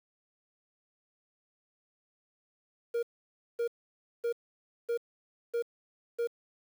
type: tone bursts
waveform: triangle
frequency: 470 Hz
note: A#4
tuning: 14 cents sharp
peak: -26 dBFS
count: 6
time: 2.94-6.274 s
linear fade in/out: 10 ms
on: 89 ms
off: 560 ms
effects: 9-bit